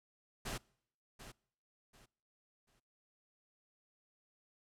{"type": "noise with echo", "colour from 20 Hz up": "pink", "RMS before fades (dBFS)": -41, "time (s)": [0.45, 0.58], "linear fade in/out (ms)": 10, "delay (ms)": 740, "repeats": 3, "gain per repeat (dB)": -11, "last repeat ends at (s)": 2.8, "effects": ["noise-tail reverb RT60 0.7 s tail -26 dB re dry", "low-pass 11000 Hz 12 dB/octave"]}